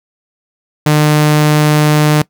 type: tone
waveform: sawtooth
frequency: 150.9 Hz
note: D3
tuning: 47 cents sharp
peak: -3 dBFS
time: 0.86-2.22 s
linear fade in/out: 5 ms
effects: noise-tail reverb RT60 0.1 s tail -21 dB re dry